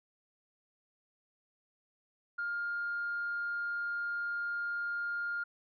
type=tone; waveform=sine; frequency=1409 Hz; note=F6; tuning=15 cents sharp; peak=-32 dBFS; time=2.38-5.44 s; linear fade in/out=10 ms; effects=tanh soft clip ceiling -28 dBFS